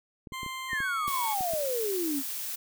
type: clicks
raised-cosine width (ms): 3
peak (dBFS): -29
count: 9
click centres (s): 0.272 / 0.322 / 0.432 / 0.463 / 0.732 / 0.804 / 1.08 / 1.408 / 1.536
type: tone with pitch glide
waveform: 20% pulse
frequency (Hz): 1046.5 to 1108.7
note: C6 to C#6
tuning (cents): 0 to 0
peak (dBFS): -30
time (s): 0.32-1.35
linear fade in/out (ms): 20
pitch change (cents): +100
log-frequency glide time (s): 0.76-0.85
type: exponential sweep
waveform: sine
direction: down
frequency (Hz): 1935 to 261.6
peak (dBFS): -28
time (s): 0.68-2.23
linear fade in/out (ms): 50
type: noise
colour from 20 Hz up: blue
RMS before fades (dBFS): -35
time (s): 1.07-2.56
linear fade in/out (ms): 10
effects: none